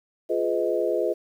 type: chord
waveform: sine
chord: F half-diminished seventh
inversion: none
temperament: just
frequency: 349.2 / 419.1 / 502.9 / 628.6 Hz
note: F4 / Ab4 / Cb5 / Eb5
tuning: 0 / +16 / +31 / +18 cents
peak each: -27 dBFS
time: 0.29-1.14 s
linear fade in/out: 20 ms
effects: 9-bit